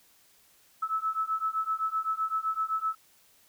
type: beating tone pair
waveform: sine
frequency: 1300 / 1307.8 Hz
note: E6 / E6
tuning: -24 / -14 cents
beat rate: 7.8 Hz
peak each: -31 / -30 dBFS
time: 0.82-2.95 s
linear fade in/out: 10 ms
effects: white hiss -62 dBFS RMS until 3.48 s